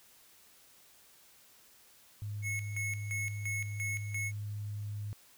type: tone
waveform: sine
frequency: 103.83 Hz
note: G#2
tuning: in tune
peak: -36 dBFS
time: 2.22-5.13 s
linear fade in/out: 0 ms
type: tone with tremolo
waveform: square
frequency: 2188 Hz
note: C#7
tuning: 23 cents flat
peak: -35 dBFS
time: 2.42-4.32 s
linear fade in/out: 50 ms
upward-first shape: square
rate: 2.9 Hz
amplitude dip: 75%
effects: white hiss -61 dBFS RMS until 5.37 s